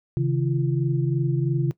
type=tone cluster; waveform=sine; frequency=135.5 / 158.5 / 342.2 Hz; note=C#3 / D#3 / F4; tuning=-39 / +32 / -35 cents; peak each=-21 / -26 / -29 dBFS; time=0.17-1.71 s; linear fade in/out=0 ms; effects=noise-tail reverb RT60 0.1 s tail -18 dB re dry

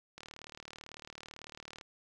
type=click train; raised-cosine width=0.2 ms; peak=-29 dBFS; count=63; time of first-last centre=0.18-1.812 s; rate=38 Hz; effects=none

